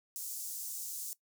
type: high-pass noise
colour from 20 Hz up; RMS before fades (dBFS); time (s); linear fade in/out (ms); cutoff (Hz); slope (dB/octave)
pink; -41; 0.16-1.13; 0; 6500; 24
effects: noise-tail reverb RT60 0.1 s tail -18 dB re dry